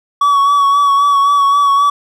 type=tone with vibrato; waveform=triangle; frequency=1130 Hz; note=C#6; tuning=33 cents sharp; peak=-6 dBFS; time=0.21-1.9 s; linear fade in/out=5 ms; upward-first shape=sine; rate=3.8 Hz; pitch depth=30 cents each way; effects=none